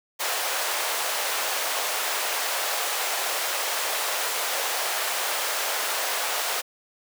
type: high-pass noise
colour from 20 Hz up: pink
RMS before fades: -27 dBFS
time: 0.19-6.62 s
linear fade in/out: 20 ms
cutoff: 550 Hz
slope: 24 dB/octave
effects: none